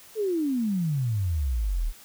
sine exponential sweep, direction down, 452.5 to 34.8 Hz, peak -23 dBFS, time 0.15-1.93 s, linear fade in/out 50 ms, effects white hiss -50 dBFS RMS until 2.04 s

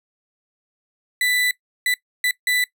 35% pulse tone bursts at uneven times, 1986 Hz, B6, 9 cents sharp, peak -16 dBFS, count 4, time 1.21-1.51 / 1.86-1.94 / 2.24-2.31 / 2.47-2.64 s, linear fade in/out 2 ms, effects noise-tail reverb RT60 0.1 s tail -19 dB re dry

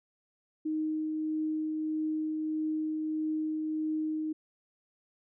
sine tone with tremolo, 311.3 Hz, D#4, 1 cent sharp, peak -28 dBFS, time 0.65-4.33 s, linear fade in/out 10 ms, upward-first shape triangle, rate 1.6 Hz, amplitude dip 25%, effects none

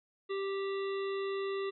harmonic tone, 392 Hz, G4, in tune, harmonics 1 / 3 / 5 / 7 / 9 / 10, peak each -33 / -43 / -47 / -50 / -52 / -53 dBFS, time 0.29-1.71 s, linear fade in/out 20 ms, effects none

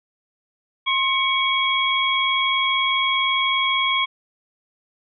sine tone cluster, 1066 / 2241 / 3304 Hz, C6 / C#7 / G#7, +32 / +18 / -10 cents, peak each -22 dBFS, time 0.86-4.06 s, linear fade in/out 20 ms, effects none

